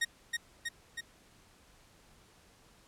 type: tone with echo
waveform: sawtooth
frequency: 1864.7 Hz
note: A#6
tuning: in tune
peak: -24 dBFS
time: 0.01-0.05 s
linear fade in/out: 10 ms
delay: 320 ms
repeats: 3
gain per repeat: -3 dB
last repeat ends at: 1.01 s
effects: pink hiss -62 dBFS RMS until 2.87 s + low-pass 11000 Hz 12 dB/octave